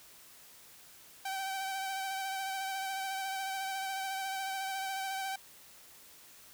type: tone with vibrato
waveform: sawtooth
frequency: 772 Hz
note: G5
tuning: 27 cents flat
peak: -31 dBFS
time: 1.25-5.36 s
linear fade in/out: 5 ms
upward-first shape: sine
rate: 14 Hz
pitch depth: 24 cents each way
effects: white hiss -56 dBFS RMS until 6.53 s